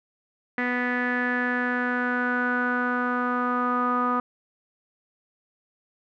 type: tone with low-pass filter sweep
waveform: sawtooth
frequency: 246.9 Hz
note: B3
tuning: in tune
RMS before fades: -25 dBFS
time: 0.58-4.2 s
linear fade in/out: 2 ms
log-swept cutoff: 1900 to 1200 Hz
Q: 8.1
effects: none

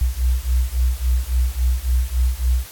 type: beating tone pair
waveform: sine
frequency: 60.4 / 64 Hz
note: B1 / C2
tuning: -38 / -38 cents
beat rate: 3.6 Hz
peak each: -19 / -19 dBFS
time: 0.01-2.66 s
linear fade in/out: 5 ms
effects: white hiss -39 dBFS RMS until 2.71 s + AAC 64 kbps

